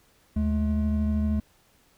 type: tone pair together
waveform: triangle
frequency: 75.34 / 213.1 Hz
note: D2 / G#3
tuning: +45 / +45 cents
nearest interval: octave + tritone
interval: 1800 cents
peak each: -23 dBFS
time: 0.36-1.4 s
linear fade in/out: 5 ms
effects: pink hiss -62 dBFS RMS until 1.97 s